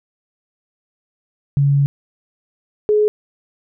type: tone pair in turn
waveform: sine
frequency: 140.9 / 422.2 Hz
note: C#3 / G#4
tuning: +29 / +29 cents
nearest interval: octave + perfect fifth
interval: 1900 cents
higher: second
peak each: -11 dBFS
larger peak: neither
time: 1.57-1.86 / 2.89-3.08 s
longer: first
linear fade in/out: 0 ms
effects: none